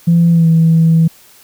sine tone with pitch glide, 169.2 to 163.25 Hz, E3 to E3, +45 to -17 cents, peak -5 dBFS, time 0.07-1.08 s, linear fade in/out 10 ms, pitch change -62 cents, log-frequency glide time 0.3-0.48 s, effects tanh soft clip ceiling -2 dBFS + white hiss -44 dBFS RMS until 1.43 s

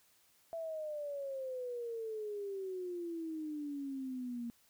sine exponential sweep, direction down, 668 to 233.1 Hz, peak -38 dBFS, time 0.53-4.5 s, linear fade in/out 0 ms, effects white hiss -69 dBFS RMS until 4.69 s

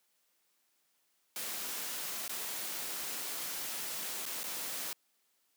white noise with dropouts, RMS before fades -39 dBFS, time 1.36-4.93 s, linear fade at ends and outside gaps 1 ms, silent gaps 2.279-2.294 / 4.255-4.262 / 4.433-4.44 s, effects white hiss -75 dBFS RMS until 5.56 s + high-pass 200 Hz 12 dB/octave

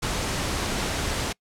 pink noise, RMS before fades -27 dBFS, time 0.02-1.33 s, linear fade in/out 10 ms, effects noise-tail reverb RT60 0.1 s tail -26 dB re dry + low-pass 9000 Hz 12 dB/octave

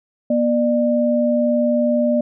sine tone pair together, 240.4 / 598 Hz, B3 / D5, -46 / +31 cents, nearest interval octave + major third, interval 1577 cents, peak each -17 dBFS, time 0.3-2.21 s, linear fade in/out 5 ms, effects none

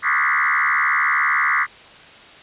sine tone with frequency modulation, 1588 Hz, G6, 22 cents sharp, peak -15 dBFS, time 0.02-1.67 s, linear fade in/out 50 ms, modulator 73.2 Hz, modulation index 6.6, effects white hiss -43 dBFS RMS until 2.42 s + resampled to 8000 Hz

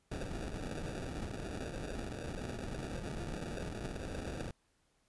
pink noise with sample-and-hold, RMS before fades -41 dBFS, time 0.11-4.51 s, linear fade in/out 5 ms, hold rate 1050 Hz, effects pink hiss -75 dBFS RMS until 5.08 s + resampled to 24000 Hz

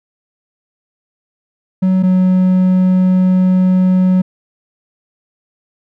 triangle tone pair in turn, 186.8 / 184.76 Hz, F#3 / F#3, +17 / -2 cents, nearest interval unison, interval 19 cents, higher first, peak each -7 / -6 dBFS, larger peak second, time 1.82-2.03 / 2.03-4.22 s, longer second, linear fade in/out 10 ms, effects none

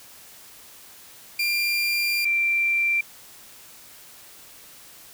30% pulse / sine tone pair in turn, 2386 / 2357 Hz, D7 / D7, +27 / +6 cents, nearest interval unison, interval 21 cents, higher first, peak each -19 dBFS, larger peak neither, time 1.39-2.25 / 2.25-3.01 s, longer first, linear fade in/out 5 ms, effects white hiss -47 dBFS RMS until 5.13 s

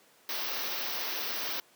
white band-stop noise, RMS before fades -34 dBFS, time 0.29-1.6 s, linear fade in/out 2 ms, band 6000 to 14000 Hz, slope 96 dB/octave, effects pink hiss -61 dBFS RMS until 1.75 s + high-pass 300 Hz 12 dB/octave

